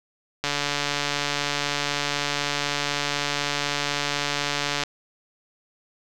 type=click train; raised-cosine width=0.2 ms; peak=-7 dBFS; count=634; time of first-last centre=0.44-4.836 s; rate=144 Hz; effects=none